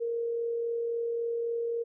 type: tone with amplitude modulation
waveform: sine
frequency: 466.2 Hz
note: A#4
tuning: in tune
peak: -27 dBFS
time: 0-1.84 s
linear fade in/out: 20 ms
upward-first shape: sine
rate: 43.7 Hz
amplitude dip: 30%
effects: none